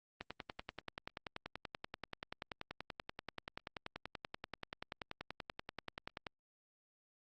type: click train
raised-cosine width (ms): 0.3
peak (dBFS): -26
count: 64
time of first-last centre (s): 0.21-6.268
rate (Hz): 10.4
effects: Opus 24 kbps